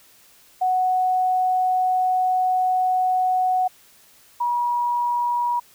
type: tone pair in turn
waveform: sine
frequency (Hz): 740 / 962.3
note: F#5 / B5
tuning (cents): 0 / -45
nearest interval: perfect fourth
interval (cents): 455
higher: second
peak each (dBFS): -17 / -19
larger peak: first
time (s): 0.61-3.68 / 4.4-5.6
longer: first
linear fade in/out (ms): 10
effects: white hiss -53 dBFS RMS until 5.74 s